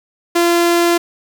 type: tone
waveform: sawtooth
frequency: 343.3 Hz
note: F4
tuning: 30 cents flat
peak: -7 dBFS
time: 0.35-0.98 s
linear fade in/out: 10 ms
effects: 7-bit